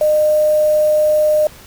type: tone with quantisation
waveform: sine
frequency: 609 Hz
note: D#5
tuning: 37 cents flat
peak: -10 dBFS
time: 0.01-1.47 s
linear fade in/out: 2 ms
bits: 5
effects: pink hiss -40 dBFS RMS until 1.66 s